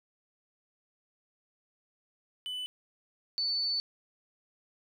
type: tone pair in turn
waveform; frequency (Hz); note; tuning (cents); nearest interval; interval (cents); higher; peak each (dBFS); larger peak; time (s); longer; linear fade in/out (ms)
triangle / sine; 2999 / 4493; F#7 / C#8; +23 / +23; perfect fifth; 700; second; -33 / -28; second; 2.46-2.66 / 3.38-3.8; second; 0
effects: 11-bit